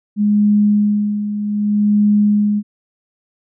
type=tone with tremolo; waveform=sine; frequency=207.7 Hz; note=G#3; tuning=in tune; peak=-9 dBFS; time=0.16-2.63 s; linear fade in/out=50 ms; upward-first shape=sine; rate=0.64 Hz; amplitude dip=65%; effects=none